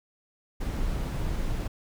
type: noise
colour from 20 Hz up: brown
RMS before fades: -29 dBFS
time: 0.6-1.68 s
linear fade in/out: 10 ms
effects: none